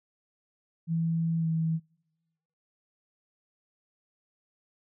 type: tone with pitch glide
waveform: sine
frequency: 164.7 to 161.87 Hz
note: E3 to E3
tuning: -1 to -31 cents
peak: -25 dBFS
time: 0.87-1.8 s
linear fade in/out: 50 ms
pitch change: -30 cents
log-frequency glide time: 1.39-1.47 s
effects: noise-tail reverb RT60 1.0 s tail -25 dB re dry